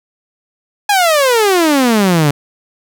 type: exponential sweep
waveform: sawtooth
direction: down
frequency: 841 to 139.3 Hz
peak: -5 dBFS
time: 0.89-2.31 s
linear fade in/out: 5 ms
effects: none